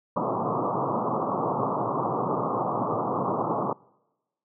white band-pass noise, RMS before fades -27 dBFS, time 0.16-3.73 s, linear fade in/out 5 ms, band 110 to 1200 Hz, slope 96 dB/octave, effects noise-tail reverb RT60 1.0 s tail -25 dB re dry

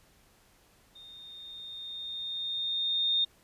sine tone with level ramp, 3661 Hz, A#7, 32 cents flat, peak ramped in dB -48 to -23 dBFS, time 0.95-3.25 s, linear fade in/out 10 ms, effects pink hiss -63 dBFS RMS until 3.43 s + resampled to 32000 Hz

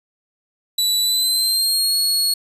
sawtooth tone with pitch glide, 3951 to 4334 Hz, B7 to C#8, 0 to -40 cents, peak -13 dBFS, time 0.78-2.34 s, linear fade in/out 5 ms, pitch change +160 cents, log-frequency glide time 1.01-1.96 s, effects resampled to 32000 Hz + 8-bit

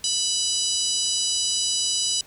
harmonic tone, 987.8 Hz, B5, in tune, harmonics 3 / 4 / 5 / 6 / 7 / 8 / 9 / 10, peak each -29 / -29 / -27 / -29 / -33 / -29 / -36 / -35 dBFS, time 0.04-2.21 s, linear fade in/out 2 ms, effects pink hiss -51 dBFS RMS until 2.26 s

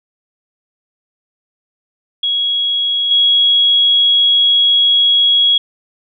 sine tone with level steps, 3322 Hz, G#7, in tune, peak -13 / -8 dBFS, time 2.23-5.58 s, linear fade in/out 5 ms, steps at 3.11 s, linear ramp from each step 2 ms, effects none

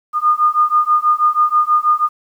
sine beating tone pair, 1217 / 1223.2 Hz, D#6 / D#6, -39 / -30 cents, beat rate 6.2 Hz, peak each -14 dBFS, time 0.13-2.09 s, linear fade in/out 50 ms, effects 8-bit

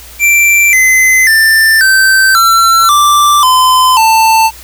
square tone with pitch steps, 2349 / 2045 / 1780.2 / 1549.8 / 1349.1 / 1174.5 / 1022.5 / 890.1 Hz, D7 / C7 / A6 / G6 / E6 / D6 / C6 / A5, 0 / -40 / +20 / -20 / +40 / 0 / -40 / +20 cents, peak -5 dBFS, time 0.19-4.51 s, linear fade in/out 50 ms, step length 540 ms, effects added 60 Hz sine -35 dBFS peak until 4.63 s + white hiss -33 dBFS RMS until 4.63 s

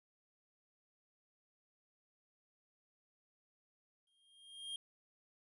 square tone with exponential growth, 3219 Hz, G7, 45 cents sharp, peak -40 dBFS, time 4.07-4.76 s, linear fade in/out 2 ms, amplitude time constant 150 ms, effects resampled to 24000 Hz

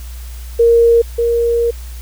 sine tone pair in turn, 466.2 / 468.8 Hz, A#4 / A#4, 0 / +10 cents, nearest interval unison, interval 10 cents, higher second, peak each -6 / -11 dBFS, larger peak first, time 0.59-1.02 / 1.18-1.71 s, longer second, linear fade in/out 10 ms, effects added 60 Hz sine -26 dBFS peak until 2.01 s + white hiss -40 dBFS RMS until 2.01 s

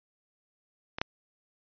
clicks, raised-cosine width 0.3 ms, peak -18 / -11 dBFS, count 2, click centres 0.985 / 1.015 s, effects resampled to 11025 Hz

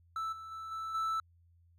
triangle tone with level steps, 1318.5 Hz, E6, in tune, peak -32 / -42 / -39 / -35 / -29 dBFS, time 0.16-1.2 s, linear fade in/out 2 ms, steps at 0.32 / 0.51 / 0.71 / 0.94 s, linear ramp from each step 10 ms, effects added 85 Hz sine -62 dBFS peak until 1.78 s

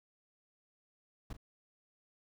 brown noise with echo, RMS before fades -41 dBFS, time 1.3-1.33 s, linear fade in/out 5 ms, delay 38 ms, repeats 1, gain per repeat -11 dB, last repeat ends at 1.368 s, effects none

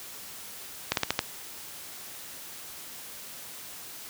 slowing click train, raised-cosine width 0.2 ms, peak -6 dBFS, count 5, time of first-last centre 0.92-1.191 s, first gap 52 ms, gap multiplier 1.18, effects white hiss -43 dBFS RMS until 4.09 s + high-pass 60 Hz 12 dB/octave

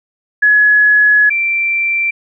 sine tone pair in turn, 1691 / 2350 Hz, G#6 / D7, +31 / +1 cents, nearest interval tritone, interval 570 cents, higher second, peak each -6 / -12 dBFS, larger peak first, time 0.42-1.3 / 1.3-2.11 s, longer first, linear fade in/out 10 ms, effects none

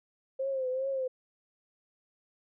sine tone with vibrato, 526 Hz, C5, 9 cents sharp, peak -29 dBFS, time 0.39-1.08 s, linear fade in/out 10 ms, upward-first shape triangle, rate 2.5 Hz, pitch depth 74 cents each way, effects none

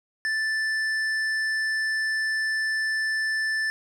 sine tone with hard clipping, 1760 Hz, A6, in tune, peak -25 dBFS, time 0.25-3.7 s, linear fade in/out 0 ms, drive 8 dB, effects none

